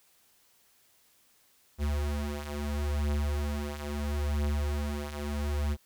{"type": "beating tone pair", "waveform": "square", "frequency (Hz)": [72.6, 73.35], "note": ["D2", "D2"], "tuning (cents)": [-19, -2], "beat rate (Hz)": 0.75, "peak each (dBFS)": [-35, -31], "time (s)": [1.78, 5.77], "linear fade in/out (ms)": 50, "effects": ["white hiss -65 dBFS RMS until 5.85 s"]}